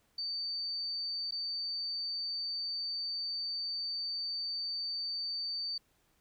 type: tone with dropouts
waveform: sine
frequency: 4586 Hz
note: D8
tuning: 42 cents flat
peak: -34 dBFS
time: 0.18-5.78 s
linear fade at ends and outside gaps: 5 ms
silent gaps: 1.31-1.321 s
effects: pink hiss -72 dBFS RMS until 6.2 s